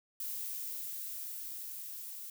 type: noise with level ramp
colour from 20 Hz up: violet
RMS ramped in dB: -39 to -45 dBFS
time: 0.2-2.3 s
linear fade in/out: 2 ms
effects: none